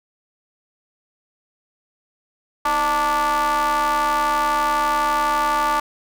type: ring-modulated tone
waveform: square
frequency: 142 Hz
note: C#3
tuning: 42 cents sharp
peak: -15 dBFS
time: 2.65-5.8 s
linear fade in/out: 5 ms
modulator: 1030 Hz
effects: none